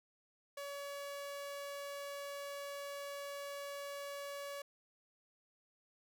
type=tone; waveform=sawtooth; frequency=566 Hz; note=C#5; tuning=36 cents sharp; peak=-39 dBFS; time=0.57-4.62 s; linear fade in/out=5 ms; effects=none